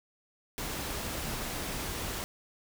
pink noise, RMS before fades -36 dBFS, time 0.58-2.24 s, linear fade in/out 0 ms, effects none

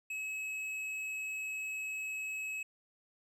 sine tone with tanh clipping, 2571 Hz, E7, 44 cents flat, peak -38 dBFS, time 0.1-2.63 s, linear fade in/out 5 ms, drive 9 dB, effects none

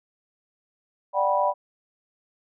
sine chord, G major seventh, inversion second, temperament just, 588 / 735 / 784 / 980 Hz, D5 / F#5 / G5 / B5, +2 / -12 / 0 / -14 cents, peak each -24 / -28 / -27 / -23 dBFS, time 1.13-1.54 s, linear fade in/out 50 ms, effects none

